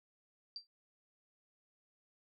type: tone with exponential decay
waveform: sine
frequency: 4699 Hz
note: D8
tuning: in tune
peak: -38 dBFS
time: 0.56-0.67 s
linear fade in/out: 1 ms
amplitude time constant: 22 ms
effects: none